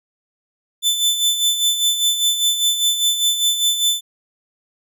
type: tone with tremolo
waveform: sawtooth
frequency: 3520 Hz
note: A7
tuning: in tune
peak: -10 dBFS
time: 0.82-4.01 s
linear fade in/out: 50 ms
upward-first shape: sine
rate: 5 Hz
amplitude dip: 60%
effects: none